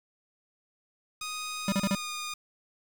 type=tone with pitch glide; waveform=10% pulse; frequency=1244.5 to 1223.1 Hz; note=D#6 to D#6; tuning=0 to -30 cents; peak=-26 dBFS; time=1.21-2.34 s; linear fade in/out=5 ms; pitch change=-30 cents; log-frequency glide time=1.66-2.11 s
type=tone bursts; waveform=square; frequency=196 Hz; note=G3; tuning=in tune; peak=-25 dBFS; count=4; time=1.68-1.95 s; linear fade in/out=2 ms; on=42 ms; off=34 ms
effects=8-bit